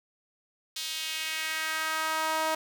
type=tone with high-pass filter sweep; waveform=sawtooth; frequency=316.6 Hz; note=D#4; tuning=30 cents sharp; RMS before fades=-31 dBFS; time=0.76-2.55 s; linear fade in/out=5 ms; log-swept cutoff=3800 to 760 Hz; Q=1.8; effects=none